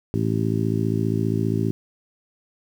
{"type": "harmonic tone", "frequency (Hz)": 55, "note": "A1", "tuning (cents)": 0, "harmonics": [2, 3, 4, 5, 6, 7], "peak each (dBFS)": [-24, -26, -27, -28, -29, -29], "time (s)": [0.14, 1.71], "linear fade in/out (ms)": 0, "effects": ["8-bit"]}